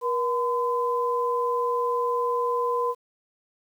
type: tone pair together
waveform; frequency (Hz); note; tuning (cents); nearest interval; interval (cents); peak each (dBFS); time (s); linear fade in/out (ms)
sine; 480 / 1017.1; B4 / C6; -49 / -49; octave + minor second; 1300; -25; 0.01-2.95; 50
effects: 9-bit